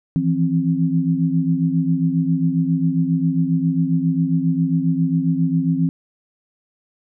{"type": "tone cluster", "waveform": "sine", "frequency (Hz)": [162.5, 169.9, 264.5], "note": ["E3", "F3", "C4"], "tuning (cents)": [-24, -47, 19], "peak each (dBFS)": -20, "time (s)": [0.16, 5.89], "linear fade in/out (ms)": 0, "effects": []}